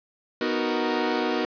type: chord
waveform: sawtooth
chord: B major seventh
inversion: none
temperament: equal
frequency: 246.9 / 311.1 / 370 / 466.2 Hz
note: B3 / D#4 / F#4 / A#4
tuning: 0 / 0 / 0 / 0 cents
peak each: -25 dBFS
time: 0.41-1.45 s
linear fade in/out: 2 ms
effects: resampled to 11025 Hz + 8-bit